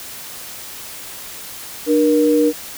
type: tone pair together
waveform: sine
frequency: 299.2 / 474.8 Hz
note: D4 / A#4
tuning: +32 / +32 cents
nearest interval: minor sixth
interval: 800 cents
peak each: -14 dBFS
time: 1.86-2.53 s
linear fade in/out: 50 ms
effects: white hiss -33 dBFS RMS until 2.77 s